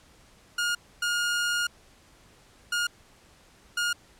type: tone bursts at uneven times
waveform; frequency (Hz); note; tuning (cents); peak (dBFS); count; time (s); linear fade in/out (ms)
sawtooth; 1425; F6; +34; -21; 4; 0.58-0.75 / 1.02-1.67 / 2.72-2.87 / 3.77-3.93; 5
effects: pink hiss -57 dBFS RMS until 4.19 s + low-pass 10000 Hz 12 dB/octave